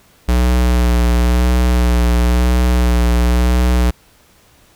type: tone with vibrato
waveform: square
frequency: 60.6 Hz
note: B1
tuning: 32 cents flat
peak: -11 dBFS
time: 0.28-3.91 s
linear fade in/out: 10 ms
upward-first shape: sine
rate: 0.97 Hz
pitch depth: 28 cents each way
effects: pink hiss -50 dBFS RMS until 4.75 s